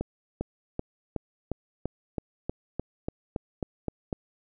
accelerating click train, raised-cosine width 2 ms, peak -16 dBFS, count 14, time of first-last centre 0.01-4.128 s, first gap 400 ms, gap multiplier 0.96, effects none

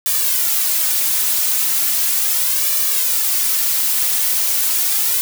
blue noise with flanger, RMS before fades -17 dBFS, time 0.06-5.21 s, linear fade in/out 0 ms, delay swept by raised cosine 1.7 to 4.1 ms, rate 0.37 Hz, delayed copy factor +0.85, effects none

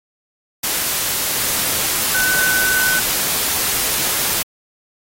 sine tone in noise, 1508 Hz, F#6, 32 cents sharp, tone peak -16 dBFS, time 2.14-3 s, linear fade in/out 10 ms, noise white, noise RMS -19 dBFS, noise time 0.63-4.43 s, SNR 0 dB, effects AAC 48 kbps

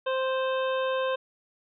harmonic tone with a mistuned harmonic, 523.3 Hz, C5, in tune, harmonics 1 / 2 / 3 / 5 / 6 / 7, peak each -26 / -32 / -36 / -40 / -42 / -43 dBFS, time 0.06-1.16 s, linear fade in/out 10 ms, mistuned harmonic 6, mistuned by -28 cents, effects none

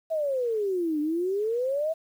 sine exponential two-way sweep, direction down then up, 659.3 to 293.8 to 659.3 Hz, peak -24 dBFS, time 0.1-1.94 s, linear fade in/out 20 ms, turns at 1 s, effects 9-bit

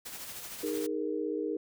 white noise with tremolo, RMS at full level -41 dBFS, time 0.05-0.87 s, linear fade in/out 10 ms, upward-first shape sine, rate 13 Hz, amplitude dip 40%
sine chord, D# suspended fourth, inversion none, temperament equal with one note detuned, 311.1 / 409.8 / 466.2 Hz, D#4 / G#4 / A#4, 0 / -23 / 0 cents, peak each -34 / -35 / -35 dBFS, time 0.63-1.57 s, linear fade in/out 5 ms
effects none

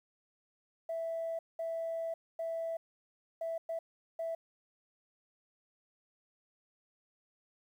sine tone bursts at uneven times, 659.3 Hz, E5, in tune, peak -33 dBFS, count 6, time 0.89-1.39 / 1.59-2.14 / 2.39-2.77 / 3.41-3.58 / 3.69-3.79 / 4.19-4.35 s, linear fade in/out 5 ms, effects tanh soft clip ceiling -30 dBFS + 11-bit

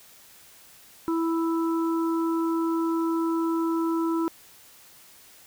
harmonic tone, 329.6 Hz, E4, in tune, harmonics 1 / 3 / 4, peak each -23 / -33 / -35 dBFS, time 1.08-4.28 s, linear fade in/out 0 ms, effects white hiss -52 dBFS RMS until 5.46 s

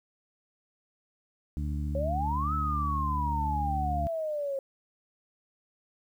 harmonic tone, 73.7 Hz, D2, 7 cents sharp, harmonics 1 / 2 / 3 / 4, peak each -30 / -36 / -40 / -42 dBFS, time 1.57-4.07 s, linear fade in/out 0 ms
sine exponential two-way sweep, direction up then down, 537 to 1318.5 to 537 Hz, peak -29 dBFS, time 1.95-4.59 s, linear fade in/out 2 ms, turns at 2.54 s
effects 10-bit

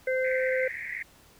harmonic tone, 517 Hz, C5, 21 cents flat, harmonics 1 / 3 / 4, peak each -25 / -34 / -33 dBFS, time 0.07-0.68 s, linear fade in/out 5 ms
pink band-pass noise, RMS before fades -36 dBFS, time 0.24-1.03 s, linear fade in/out 10 ms, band 1800 to 2200 Hz, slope 96 dB/octave
effects pink hiss -57 dBFS RMS until 1.39 s

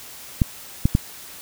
clicks, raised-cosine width 5 ms, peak -3 dBFS, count 3, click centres 0.418 / 0.855 / 0.951 s, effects white hiss -40 dBFS RMS until 1.41 s

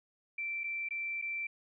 sine tone with dropouts, 2342 Hz, D7, 5 cents flat, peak -34 dBFS, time 0.38-1.47 s, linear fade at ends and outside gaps 5 ms, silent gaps 0.636-0.64 / 0.888-0.907 / 1.216-1.222 s, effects none

